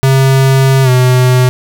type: tone with pitch glide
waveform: square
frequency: 134 to 126.63 Hz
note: C3 to B2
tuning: +42 to +44 cents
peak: -6 dBFS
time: 0.03-1.49 s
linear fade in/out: 0 ms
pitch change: -98 cents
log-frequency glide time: 0.83-0.89 s
effects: none